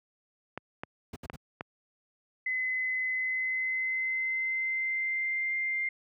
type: clicks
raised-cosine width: 0.5 ms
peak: -20 dBFS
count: 4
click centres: 0.576 / 0.835 / 1.299 / 1.609 s
type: noise bursts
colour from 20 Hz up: brown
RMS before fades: -34 dBFS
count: 3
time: 1.13-1.361 s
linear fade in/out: 5 ms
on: 31 ms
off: 69 ms
type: tone with pitch glide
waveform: sine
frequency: 2031 to 2099 Hz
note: B6 to C7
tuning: +48 to +5 cents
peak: -28 dBFS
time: 2.46-5.89 s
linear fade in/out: 5 ms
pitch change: +57 cents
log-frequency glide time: 3.12-5.57 s
effects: high-pass 100 Hz 12 dB/octave